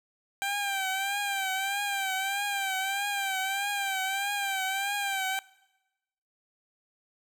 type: tone with vibrato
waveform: 15% pulse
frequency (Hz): 786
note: G5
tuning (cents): +4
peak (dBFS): -22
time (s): 0.42-5.39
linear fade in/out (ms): 0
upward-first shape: triangle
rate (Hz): 1.6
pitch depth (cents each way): 72
effects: noise-tail reverb RT60 1.0 s tail -22 dB re dry